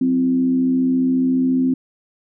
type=tone with frequency modulation; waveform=sine; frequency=259.2 Hz; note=C4; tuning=16 cents flat; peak=-14 dBFS; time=0.01-1.74 s; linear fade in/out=5 ms; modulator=74.4 Hz; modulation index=0.42; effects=none